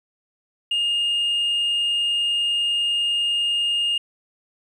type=tone; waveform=sine; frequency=2835 Hz; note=F7; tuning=25 cents sharp; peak=-17 dBFS; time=0.71-3.98 s; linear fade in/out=5 ms; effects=tanh soft clip ceiling -17 dBFS + 9-bit